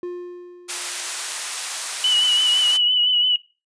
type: tone with exponential decay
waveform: triangle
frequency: 354.6 Hz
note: F4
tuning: 26 cents sharp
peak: -23 dBFS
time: 0.03-1.51 s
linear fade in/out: 2 ms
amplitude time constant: 320 ms
type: high-pass noise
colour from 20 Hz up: white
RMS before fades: -26 dBFS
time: 0.68-2.78 s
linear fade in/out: 20 ms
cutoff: 800 Hz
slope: 12 dB/octave
type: tone with vibrato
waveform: sine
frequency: 2962 Hz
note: F#7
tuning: 1 cent sharp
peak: -15 dBFS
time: 2.04-3.36 s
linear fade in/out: 2 ms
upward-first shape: triangle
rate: 5.9 Hz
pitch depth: 47 cents each way
effects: noise-tail reverb RT60 0.3 s tail -20 dB re dry + resampled to 22050 Hz